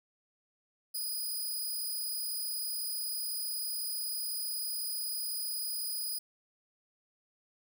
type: tone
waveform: 5% pulse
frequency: 4959 Hz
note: D#8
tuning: 7 cents flat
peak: -27 dBFS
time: 0.94-6.19 s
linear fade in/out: 10 ms
effects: none